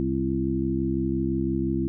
harmonic tone with a mistuned harmonic, 65.9 Hz, C2, 13 cents sharp, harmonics 1 / 2 / 3 / 4 / 5, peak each -32 / -31 / -29 / -29 / -27 dBFS, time 0-1.88 s, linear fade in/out 0 ms, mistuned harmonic 5, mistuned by +33 cents, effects none

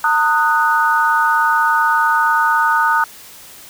sine chord, D# minor, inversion second, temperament equal with one note detuned, 908.4 / 1244.5 / 1480 Hz, A#5 / D#6 / F#6, -45 / 0 / 0 cents, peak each -16 dBFS, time 0.04-3.04 s, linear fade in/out 2 ms, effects white hiss -39 dBFS RMS until 3.69 s

